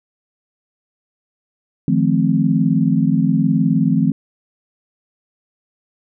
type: chord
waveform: sine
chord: F dominant seventh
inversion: third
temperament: equal with one note detuned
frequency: 155.56 / 174.61 / 215.6 / 261.6 Hz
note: Eb3 / F3 / A3 / C4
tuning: 0 / 0 / -35 / 0 cents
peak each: -18 dBFS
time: 1.88-4.12 s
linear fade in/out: 2 ms
effects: none